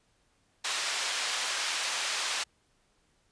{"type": "band-pass noise", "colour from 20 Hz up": "white", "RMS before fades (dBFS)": -32, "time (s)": [0.64, 2.44], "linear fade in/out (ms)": 10, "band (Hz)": [780, 5400], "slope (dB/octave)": 12, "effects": ["pink hiss -70 dBFS RMS until 3.31 s", "resampled to 22050 Hz"]}